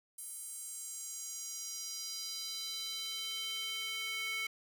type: tone with high-pass filter sweep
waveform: square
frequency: 442.2 Hz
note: A4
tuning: 9 cents sharp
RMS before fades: -41 dBFS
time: 0.18-4.47 s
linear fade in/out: 5 ms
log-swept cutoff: 9800 to 2200 Hz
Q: 3.1
effects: none